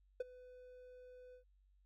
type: tone with ADSR envelope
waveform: triangle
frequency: 501 Hz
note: B4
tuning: 25 cents sharp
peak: -32 dBFS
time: 0.2-1.44 s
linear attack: 6 ms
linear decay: 21 ms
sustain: -21 dB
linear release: 100 ms
effects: added 48 Hz sine -68 dBFS peak until 1.85 s